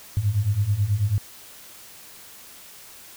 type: beating tone pair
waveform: sine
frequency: 97.3 / 106.5 Hz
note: G2 / G#2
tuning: -12 / +44 cents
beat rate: 9.2 Hz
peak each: -24 / -21 dBFS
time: 0.17-1.18 s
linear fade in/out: 0 ms
effects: white hiss -45 dBFS RMS until 3.16 s